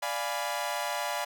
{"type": "chord", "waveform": "sawtooth", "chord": "D diminished seventh", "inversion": "none", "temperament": "equal", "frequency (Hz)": [587.3, 698.5, 830.6, 987.8], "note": ["D5", "F5", "Ab5", "Cb6"], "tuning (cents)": [0, 0, 0, 0], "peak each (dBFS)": -32, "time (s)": [0.02, 1.25], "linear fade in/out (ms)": 10, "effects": []}